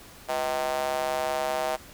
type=tone with high-pass filter; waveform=square; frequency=70.4 Hz; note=C#2; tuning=27 cents sharp; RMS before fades=-28 dBFS; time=0.28-1.77 s; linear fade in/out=20 ms; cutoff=670 Hz; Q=3.7; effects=pink hiss -48 dBFS RMS until 1.93 s